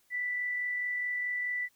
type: tone with amplitude modulation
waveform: sine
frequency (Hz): 1975.5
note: B6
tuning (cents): 0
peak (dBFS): -29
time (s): 0.1-1.69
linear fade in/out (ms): 50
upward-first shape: sine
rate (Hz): 44.7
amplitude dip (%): 25
effects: white hiss -69 dBFS RMS until 1.75 s